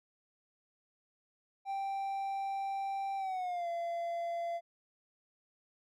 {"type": "tone with pitch glide", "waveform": "triangle", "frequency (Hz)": [784, 682.5], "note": ["G5", "F5"], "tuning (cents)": [0, -40], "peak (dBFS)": -32, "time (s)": [1.65, 4.61], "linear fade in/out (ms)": 50, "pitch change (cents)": -240, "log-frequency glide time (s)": [3.17, 3.68], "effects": []}